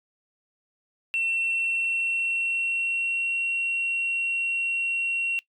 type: tone with pitch glide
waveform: sine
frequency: 2703 to 2736 Hz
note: E7 to F7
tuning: +43 to -36 cents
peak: -22 dBFS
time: 1.14-5.39 s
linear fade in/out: 0 ms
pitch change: +21 cents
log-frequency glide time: 1.29-3.42 s
effects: noise-tail reverb RT60 0.1 s tail -20 dB re dry + tanh soft clip ceiling -20 dBFS